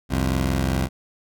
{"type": "tone pair together", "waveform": "15% pulse", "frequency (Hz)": [65.41, 87.31], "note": ["C2", "F2"], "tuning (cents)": [0, 0], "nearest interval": "perfect fourth", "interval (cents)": 500, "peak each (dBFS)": [-15, -20], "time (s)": [0.09, 0.89], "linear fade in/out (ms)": 50, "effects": []}